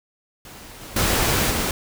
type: noise with level steps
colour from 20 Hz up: pink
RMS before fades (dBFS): -41 / -38 / -20 / -23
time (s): 0.45-1.71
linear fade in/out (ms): 2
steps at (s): 0.81 / 0.96 / 1.5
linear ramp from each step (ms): 5
effects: none